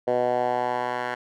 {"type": "tone with band-pass filter sweep", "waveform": "10% pulse", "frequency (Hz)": 123.47, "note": "B2", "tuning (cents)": 0, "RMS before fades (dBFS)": -25, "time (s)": [0.07, 1.15], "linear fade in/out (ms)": 10, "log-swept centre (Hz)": [560, 1300], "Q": 2.6, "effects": []}